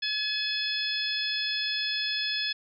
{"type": "harmonic tone", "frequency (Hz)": 853, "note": "G#5", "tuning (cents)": 46, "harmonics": [2, 3, 4, 5, 6], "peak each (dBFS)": [-35, -35, -31, -36, -33], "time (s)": [0.02, 2.53], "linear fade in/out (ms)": 10, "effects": []}